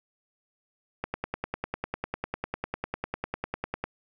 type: click train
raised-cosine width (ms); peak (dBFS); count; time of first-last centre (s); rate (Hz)
0.5; -15; 29; 1.04-3.84; 10
effects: none